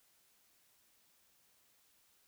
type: silence
effects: white hiss -71 dBFS RMS until 2.27 s